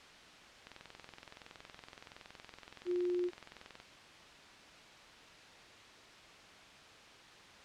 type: click train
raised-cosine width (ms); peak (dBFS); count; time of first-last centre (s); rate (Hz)
0.2; -31; 68; 0.67-3.801; 21.4
type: tone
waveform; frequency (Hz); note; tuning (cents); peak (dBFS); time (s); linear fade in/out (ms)
sine; 355.8; F4; +32; -31; 2.85-3.31; 50
effects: white hiss -55 dBFS RMS until 7.64 s + low-pass 4000 Hz 12 dB/octave